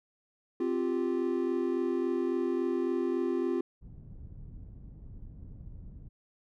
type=chord; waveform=triangle; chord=C suspended fourth; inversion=none; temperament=just; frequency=261.6 / 348.8 / 392.4 Hz; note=C4 / F4 / G4; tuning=0 / -2 / +2 cents; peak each=-31 / -28 / -32 dBFS; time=0.6-3.61 s; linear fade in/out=5 ms
type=low-pass noise; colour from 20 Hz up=pink; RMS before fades=-46 dBFS; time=3.81-6.09 s; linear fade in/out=20 ms; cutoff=150 Hz; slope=12 dB/octave
effects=none

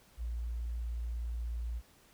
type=tone; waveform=sine; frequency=58.27 Hz; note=A#1; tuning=in tune; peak=-34 dBFS; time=0.17-1.82 s; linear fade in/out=50 ms; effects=pink hiss -63 dBFS RMS until 2.13 s

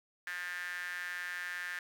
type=tone with high-pass filter; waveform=sawtooth; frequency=177.7 Hz; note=F3; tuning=30 cents sharp; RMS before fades=-40 dBFS; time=0.27-1.79 s; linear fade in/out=0 ms; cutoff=1700 Hz; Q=9.8; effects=none

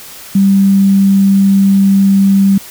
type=tone; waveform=sine; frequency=196 Hz; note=G3; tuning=in tune; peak=-5 dBFS; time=0.35-2.58 s; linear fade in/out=5 ms; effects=white hiss -32 dBFS RMS until 2.7 s

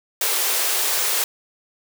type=high-pass noise; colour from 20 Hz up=white; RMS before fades=-21 dBFS; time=0.21-1.24 s; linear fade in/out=2 ms; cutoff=350 Hz; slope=96 dB/octave; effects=none

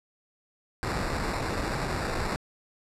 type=noise with sample-and-hold; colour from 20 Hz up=pink; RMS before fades=-30 dBFS; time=0.83-2.36 s; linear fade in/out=0 ms; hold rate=3150 Hz; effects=low-pass 9000 Hz 12 dB/octave

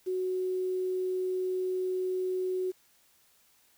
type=tone with quantisation; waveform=sine; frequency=370 Hz; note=F#4; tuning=in tune; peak=-28 dBFS; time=0.06-2.72 s; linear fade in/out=20 ms; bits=9; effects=white hiss -65 dBFS RMS until 3.77 s

